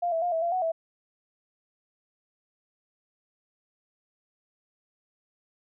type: tone with pitch steps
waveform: sine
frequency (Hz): 699 / 656 / 707 / 652 / 685 / 740 / 655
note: F5 / E5 / F5 / E5 / F5 / F#5 / E5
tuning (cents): +1 / -9 / +21 / -19 / -34 / 0 / -11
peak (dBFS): -24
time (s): 0.02-0.72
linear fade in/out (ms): 10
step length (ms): 100
effects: none